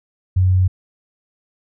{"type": "tone", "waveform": "sine", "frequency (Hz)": 92.5, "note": "F#2", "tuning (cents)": 0, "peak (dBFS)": -11, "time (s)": [0.36, 0.68], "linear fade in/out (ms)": 10, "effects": []}